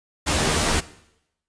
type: noise with comb filter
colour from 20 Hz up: pink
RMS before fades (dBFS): -21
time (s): 0.26-0.81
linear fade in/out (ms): 20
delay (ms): 13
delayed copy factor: +0.7
effects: noise-tail reverb RT60 0.8 s tail -18 dB re dry + resampled to 22050 Hz